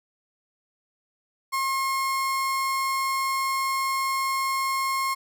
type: tone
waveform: 35% pulse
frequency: 1075 Hz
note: C6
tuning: 47 cents sharp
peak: -22 dBFS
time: 1.52-5.15 s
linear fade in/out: 20 ms
effects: none